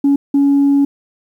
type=tone bursts at uneven times; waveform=sine; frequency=280.7 Hz; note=C#4; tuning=22 cents sharp; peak=-7 dBFS; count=2; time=0.04-0.16 / 0.34-0.85 s; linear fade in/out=5 ms; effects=tanh soft clip ceiling -6 dBFS + 8-bit